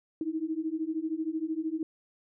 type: beating tone pair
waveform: sine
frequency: 311.1 / 324.1 Hz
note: D#4 / E4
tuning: 0 / -29 cents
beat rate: 13 Hz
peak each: -33 / -32 dBFS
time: 0.21-1.83 s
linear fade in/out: 2 ms
effects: none